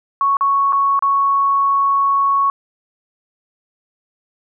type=tone with dropouts; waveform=sine; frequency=1108.7 Hz; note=C#6; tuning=in tune; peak=-12 dBFS; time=0.21-2.5 s; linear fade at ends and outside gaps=1 ms; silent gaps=0.369-0.409 / 0.724-0.73 / 0.992-1.024 s; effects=none